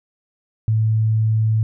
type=tone; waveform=sine; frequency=110 Hz; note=A2; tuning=in tune; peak=-14 dBFS; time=0.68-1.63 s; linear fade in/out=0 ms; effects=none